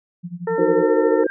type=tone with tremolo; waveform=sine; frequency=174.61 Hz; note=F3; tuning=in tune; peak=-25 dBFS; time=0.23-0.85 s; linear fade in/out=20 ms; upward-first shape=sine; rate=11 Hz; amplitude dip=90%
type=harmonic tone; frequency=452.2 Hz; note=A4; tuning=47 cents sharp; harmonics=1 / 2 / 3 / 4; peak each=-19 / -28 / -33 / -33 dBFS; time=0.47-1.24 s; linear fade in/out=5 ms
type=chord; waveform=sine; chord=C half-diminished seventh; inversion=first; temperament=equal; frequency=311.1 / 370 / 466.2 / 523.3 Hz; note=Eb4 / Gb4 / Bb4 / C5; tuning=0 / 0 / 0 / 0 cents; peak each=-21 dBFS; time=0.58-1.27 s; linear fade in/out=5 ms
type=tone with exponential growth; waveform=sine; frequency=1595 Hz; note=G6; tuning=30 cents sharp; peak=-23 dBFS; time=1.19-1.3 s; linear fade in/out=0 ms; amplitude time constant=23 ms
effects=none